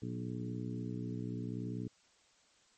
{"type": "harmonic tone with a mistuned harmonic", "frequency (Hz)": 60.6, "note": "B1", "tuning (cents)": -32, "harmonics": [2, 3, 4, 5, 6, 7], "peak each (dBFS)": [-41, -43, -43, -45, -53, -50], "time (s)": [0.02, 1.88], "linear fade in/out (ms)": 5, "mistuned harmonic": 2, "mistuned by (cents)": -48, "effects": ["white hiss -68 dBFS RMS until 2.77 s", "MP3 32 kbps"]}